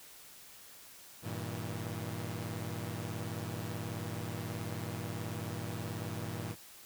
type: chord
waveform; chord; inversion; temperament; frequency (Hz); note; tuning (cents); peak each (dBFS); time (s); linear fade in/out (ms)
sawtooth; E diminished; first; equal with one note detuned; 98 / 116.54 / 161.33; G2 / Bb2 / E3; 0 / 0 / -37; -38 / -37 / -39; 1.22-6.56; 50
effects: white hiss -54 dBFS RMS until 6.85 s